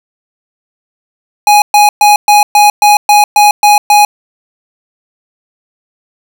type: tone bursts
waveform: square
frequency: 830.6 Hz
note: G#5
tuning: in tune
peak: -3 dBFS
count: 10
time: 1.47-4.05 s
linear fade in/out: 2 ms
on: 150 ms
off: 120 ms
effects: none